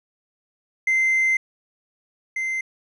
triangle tone pair in turn, 2077 / 2077 Hz, C7 / C7, -13 / -13 cents, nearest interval unison, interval 0 cents, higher neither, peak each -14 / -21 dBFS, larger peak first, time 0.87-1.37 / 2.36-2.61 s, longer first, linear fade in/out 5 ms, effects tanh soft clip ceiling -12 dBFS + resampled to 24000 Hz

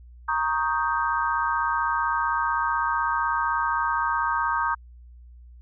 sine chord, Eb dominant seventh, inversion second, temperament equal, 932.3 / 1108.7 / 1244.5 / 1568 Hz, Bb5 / Db6 / Eb6 / G6, 0 / 0 / 0 / 0 cents, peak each -26 / -29 / -27 / -28 dBFS, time 0.28-4.75 s, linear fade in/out 10 ms, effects added 60 Hz sine -44 dBFS peak until 5.61 s

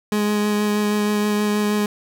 30% pulse tone with vibrato, 208.8 Hz, G#3, 10 cents sharp, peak -15 dBFS, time 0.12-1.86 s, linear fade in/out 2 ms, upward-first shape sine, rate 6.3 Hz, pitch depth 11 cents each way, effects none

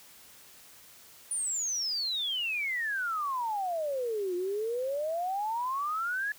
sine exponential two-way sweep, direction down then up, 9520 to 349.2 to 1721 Hz, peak -29 dBFS, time 1.31-6.32 s, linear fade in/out 2 ms, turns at 4.35 s, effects white hiss -54 dBFS RMS until 6.38 s

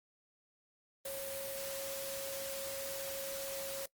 sine tone in noise, 547 Hz, C#5, 23 cents flat, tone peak -41 dBFS, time 1.05-3.86 s, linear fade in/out 5 ms, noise white, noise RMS -43 dBFS, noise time 1.05-3.86 s, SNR -1 dB, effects noise-tail reverb RT60 0.1 s tail -22 dB re dry + Opus 32 kbps

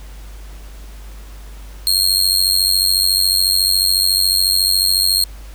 sawtooth tone with amplitude modulation, 4255 Hz, C8, 28 cents sharp, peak -6 dBFS, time 1.87-5.24 s, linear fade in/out 0 ms, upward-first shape sine, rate 94 Hz, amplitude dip 85%, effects added 50 Hz sine -32 dBFS peak until 5.54 s + pink hiss -44 dBFS RMS until 5.54 s

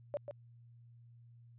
sine tone with echo, 579 Hz, D5, 25 cents flat, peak -33 dBFS, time 0.14-0.17 s, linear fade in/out 0 ms, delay 140 ms, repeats 1, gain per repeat -7 dB, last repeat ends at 0.31 s, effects added 118 Hz sine -56 dBFS peak until 1.58 s + resampled to 8000 Hz

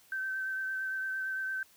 sine tone with vibrato, 1545 Hz, G6, 26 cents flat, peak -32 dBFS, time 0.12-1.63 s, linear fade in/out 2 ms, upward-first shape triangle, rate 8.8 Hz, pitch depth 22 cents each way, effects white hiss -62 dBFS RMS until 1.76 s

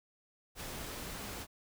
pink noise, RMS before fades -43 dBFS, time 0.55-1.47 s, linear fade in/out 50 ms, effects none

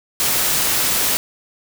white noise, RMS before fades -18 dBFS, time 0.2-1.17 s, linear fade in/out 0 ms, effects none

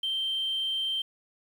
sine tone, 3136 Hz, G7, in tune, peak -26 dBFS, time 0.03-1.02 s, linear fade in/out 5 ms, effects tanh soft clip ceiling -22 dBFS + 9-bit

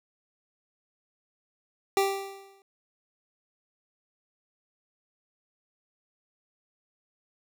25% pulse tone with exponential decay, 392 Hz, G4, in tune, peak -16 dBFS, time 1.97-2.62 s, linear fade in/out 1 ms, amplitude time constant 140 ms, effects none

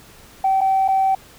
sine tone with dropouts, 770 Hz, G5, 31 cents flat, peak -13 dBFS, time 0.44-1.15 s, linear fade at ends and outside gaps 5 ms, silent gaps 0.608-0.613 / 0.88-0.885 s, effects tanh soft clip ceiling -10 dBFS + pink hiss -46 dBFS RMS until 1.38 s

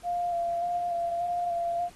sine tone with vibrato, 694 Hz, F5, 11 cents flat, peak -26 dBFS, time 0.03-1.9 s, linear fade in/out 50 ms, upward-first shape square, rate 1.7 Hz, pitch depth 19 cents each way, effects pink hiss -54 dBFS RMS until 1.95 s + AAC 32 kbps

